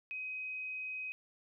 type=tone; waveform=sine; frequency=2522 Hz; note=D#7; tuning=23 cents sharp; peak=-38 dBFS; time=0.11-1.12 s; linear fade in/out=0 ms; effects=none